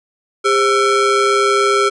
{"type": "ring-modulated tone", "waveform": "square", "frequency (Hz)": 466.2, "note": "A#4", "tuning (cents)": 0, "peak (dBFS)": -9, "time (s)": [0.44, 1.9], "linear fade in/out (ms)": 20, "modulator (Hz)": 869, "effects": ["resampled to 22050 Hz"]}